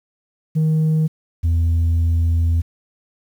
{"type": "tone pair in turn", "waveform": "sine", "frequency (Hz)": [157.1, 83.22], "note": ["D#3", "E2"], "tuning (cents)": [17, 17], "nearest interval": "major seventh", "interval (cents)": 1100, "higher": "first", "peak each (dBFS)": -11, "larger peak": "neither", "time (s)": [[0.55, 1.08], [1.43, 2.62]], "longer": "second", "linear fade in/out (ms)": 20, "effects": ["tanh soft clip ceiling -13 dBFS", "8-bit"]}